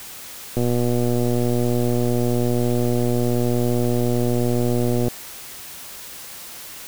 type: click train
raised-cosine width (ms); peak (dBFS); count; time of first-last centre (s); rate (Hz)
2; -9; 547; 0.57-5.082; 121
effects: white hiss -37 dBFS RMS until 6.87 s